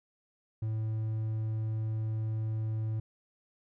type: tone with hard clipping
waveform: triangle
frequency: 109.8 Hz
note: A2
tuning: 3 cents flat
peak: -31 dBFS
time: 0.62-3 s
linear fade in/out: 5 ms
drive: 6 dB
effects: none